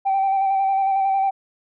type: tone with vibrato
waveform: sine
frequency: 778 Hz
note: G5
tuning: 13 cents flat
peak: -15 dBFS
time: 0.05-1.31 s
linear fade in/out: 20 ms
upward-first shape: square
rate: 11 Hz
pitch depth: 19 cents each way
effects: tanh soft clip ceiling -14 dBFS